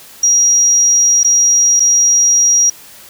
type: tone with dropouts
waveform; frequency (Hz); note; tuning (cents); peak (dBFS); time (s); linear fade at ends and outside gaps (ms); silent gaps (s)
sine; 5720; F8; +41; -7; 0.23-2.7; 5; 1.233-1.245 / 1.797-1.802
effects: white hiss -38 dBFS RMS until 3.09 s